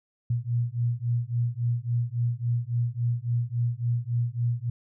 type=beating tone pair; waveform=sine; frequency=117.6 / 121.2 Hz; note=A#2 / B2; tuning=+16 / -32 cents; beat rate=3.6 Hz; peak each=-27 dBFS; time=0.3-4.7 s; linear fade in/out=5 ms; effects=none